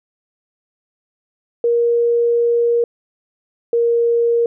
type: tone pair in turn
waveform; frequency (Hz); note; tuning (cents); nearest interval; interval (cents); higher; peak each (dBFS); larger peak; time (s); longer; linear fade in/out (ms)
sine; 471.5 / 468.8; A#4 / A#4; +20 / +10; unison; 10; first; -12; neither; 1.64-2.84 / 3.73-4.46; first; 2
effects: none